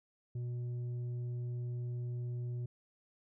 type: tone with tanh clipping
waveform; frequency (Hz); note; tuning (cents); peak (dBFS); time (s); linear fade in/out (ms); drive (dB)
sine; 121.6; B2; -26; -37; 0.35-2.66; 5; 5
effects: none